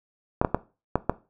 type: clicks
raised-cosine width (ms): 1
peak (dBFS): -6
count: 5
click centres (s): 0.415 / 0.448 / 0.546 / 0.956 / 1.096
effects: noise-tail reverb RT60 0.3 s tail -17 dB re dry